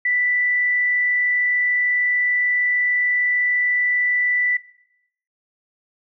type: tone with frequency modulation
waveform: sine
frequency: 1977 Hz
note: B6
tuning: 1 cent sharp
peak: -17 dBFS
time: 0.05-4.57 s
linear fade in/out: 5 ms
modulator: 46.6 Hz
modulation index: 0.31
effects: noise-tail reverb RT60 0.8 s tail -18 dB re dry